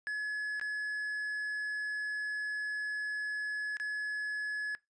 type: tone with dropouts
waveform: triangle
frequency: 1700 Hz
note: G#6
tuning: 40 cents sharp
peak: -31 dBFS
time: 0.07-4.75 s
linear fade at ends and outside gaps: 0 ms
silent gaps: 0.597-0.613 / 3.769-3.799 s
effects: noise-tail reverb RT60 0.2 s tail -22 dB re dry + resampled to 22050 Hz